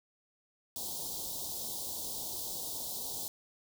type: band-stop noise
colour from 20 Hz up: white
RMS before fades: -39 dBFS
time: 0.76-3.28 s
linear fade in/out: 0 ms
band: 950 to 3500 Hz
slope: 48 dB/octave
effects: none